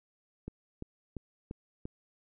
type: click train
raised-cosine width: 3 ms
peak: -26 dBFS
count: 5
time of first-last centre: 0.48-1.855 s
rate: 2.91 Hz
effects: none